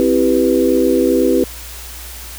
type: chord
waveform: sine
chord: C major seventh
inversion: none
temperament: equal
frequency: 261.6 / 329.6 / 392 / 493.9 Hz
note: C4 / E4 / G4 / B4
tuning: 0 / 0 / 0 / 0 cents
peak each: -16 dBFS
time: 0-1.44 s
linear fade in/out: 0 ms
effects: added 60 Hz sine -33 dBFS peak until 2.38 s + white hiss -33 dBFS RMS until 2.38 s